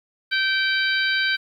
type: harmonic tone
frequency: 775 Hz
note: G5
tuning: 20 cents flat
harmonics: 2 / 3 / 4 / 5 / 6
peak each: -21 / -27 / -28 / -28 / -30 dBFS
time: 0.31-1.37 s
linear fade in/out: 20 ms
effects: 9-bit